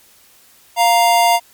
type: tone pair together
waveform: square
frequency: 698.5 / 932.4 Hz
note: F5 / A#5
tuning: 0 / 0 cents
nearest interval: perfect fourth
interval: 500 cents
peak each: -13 / -14 dBFS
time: 0.76-1.4 s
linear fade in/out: 50 ms
effects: white hiss -49 dBFS RMS until 1.53 s + MP3 96 kbps